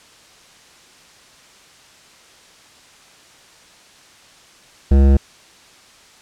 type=tone with hard clipping; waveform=sine; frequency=68.5 Hz; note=C#2; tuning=20 cents flat; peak=-10 dBFS; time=4.91-5.17 s; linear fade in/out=5 ms; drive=14 dB; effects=white hiss -47 dBFS RMS until 6.21 s + low-pass 7000 Hz 12 dB/octave

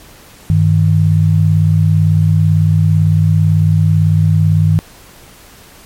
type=tone pair together; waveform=sine; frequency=98.7 / 156.68 Hz; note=G2 / D#3; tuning=+12 / +12 cents; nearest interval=minor sixth; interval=800 cents; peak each=-10 dBFS; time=0.5-4.79 s; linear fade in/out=0 ms; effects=pink hiss -40 dBFS RMS until 5.85 s + MP3 64 kbps

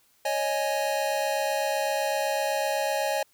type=chord; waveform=square; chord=C# suspended second; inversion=none; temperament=equal; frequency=554.4 / 622.3 / 830.6 Hz; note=C#5 / D#5 / G#5; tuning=0 / 0 / 0 cents; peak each=-30 dBFS; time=0.25-3.23 s; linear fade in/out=5 ms; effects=white hiss -64 dBFS RMS until 3.33 s

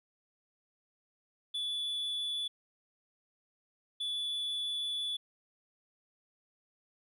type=tone bursts at uneven times; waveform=sine; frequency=3449 Hz; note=A7; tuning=35 cents flat; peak=-30 dBFS; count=2; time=1.54-2.48 / 4-5.17 s; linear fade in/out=10 ms; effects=tanh soft clip ceiling -32 dBFS + 12-bit

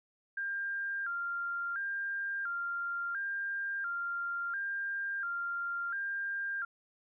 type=tone with vibrato; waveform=sine; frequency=1491 Hz; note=F#6; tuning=13 cents sharp; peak=-33 dBFS; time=0.37-6.65 s; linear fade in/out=5 ms; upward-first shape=square; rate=0.72 Hz; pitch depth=120 cents each way; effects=none

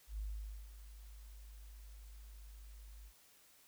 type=tone with ADSR envelope; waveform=sine; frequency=51.91 Hz; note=G#1; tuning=in tune; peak=-38 dBFS; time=0.07-3.13 s; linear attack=110 ms; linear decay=500 ms; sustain=-13 dB; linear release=68 ms; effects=white hiss -66 dBFS RMS until 3.67 s

